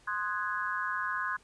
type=chord; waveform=sine; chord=Ab dominant seventh; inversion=first; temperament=equal; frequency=1046.5 / 1244.5 / 1480 / 1661.2 Hz; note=C6 / Eb6 / Gb6 / Ab6; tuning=0 / 0 / 0 / 0 cents; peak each=-35 / -38 / -36 / -35 dBFS; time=0.07-1.37 s; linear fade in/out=10 ms; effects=pink hiss -62 dBFS RMS until 1.43 s + resampled to 22050 Hz